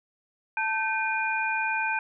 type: tone cluster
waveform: sine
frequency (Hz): 884 / 1547 / 2431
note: A5 / G6 / D#7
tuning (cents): +8 / -23 / -41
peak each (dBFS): -29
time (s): 0.57-1.99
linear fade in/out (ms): 2
effects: none